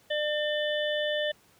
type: harmonic tone with a mistuned harmonic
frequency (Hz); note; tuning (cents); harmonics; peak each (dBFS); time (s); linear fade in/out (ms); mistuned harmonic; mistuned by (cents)
600; D5; +37; 1 / 3 / 5 / 6; -28 / -33 / -35 / -36; 0.1-1.32; 10; 6; -47
effects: pink hiss -61 dBFS RMS until 1.59 s + high-pass 80 Hz 12 dB/octave